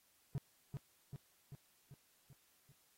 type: tone with echo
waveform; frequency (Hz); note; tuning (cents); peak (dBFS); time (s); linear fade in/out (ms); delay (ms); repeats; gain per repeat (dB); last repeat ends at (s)
triangle; 138.59; C#3; 0; -34; 0.35-0.38; 0; 390; 6; -4; 2.72
effects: white hiss -73 dBFS RMS until 2.97 s + AAC 48 kbps